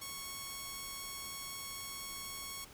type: tone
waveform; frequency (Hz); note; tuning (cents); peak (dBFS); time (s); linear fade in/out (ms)
5% pulse; 1104; C#6; -7; -30; 0.01-2.65; 10
effects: pink hiss -56 dBFS RMS until 2.73 s